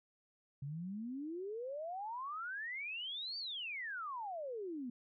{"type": "exponential two-way sweep", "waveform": "sine", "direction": "up then down", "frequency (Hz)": [134.3, 4668, 233.4], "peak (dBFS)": -40, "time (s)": [0.62, 4.9], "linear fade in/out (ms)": 5, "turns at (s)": 3.38, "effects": []}